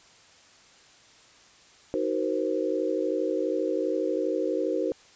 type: chord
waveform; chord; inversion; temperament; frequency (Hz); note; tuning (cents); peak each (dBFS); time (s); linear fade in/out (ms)
sine; C half-diminished seventh; first; just; 314 / 376.7 / 470.9 / 523.3; Eb4 / Gb4 / Bb4 / C5; +16 / +31 / +18 / 0; -30; 1.94-4.92; 0
effects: white hiss -55 dBFS RMS until 5.15 s + resampled to 16000 Hz